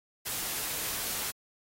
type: noise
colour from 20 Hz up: white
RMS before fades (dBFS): -34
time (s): 0.25-1.32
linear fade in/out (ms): 20
effects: AAC 48 kbps